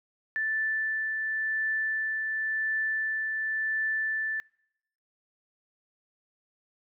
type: tone with tremolo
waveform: sine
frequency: 1760 Hz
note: A6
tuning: in tune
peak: -25 dBFS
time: 0.36-4.4 s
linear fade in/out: 0 ms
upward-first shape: triangle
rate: 0.93 Hz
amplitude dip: 30%
effects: noise-tail reverb RT60 0.8 s tail -26 dB re dry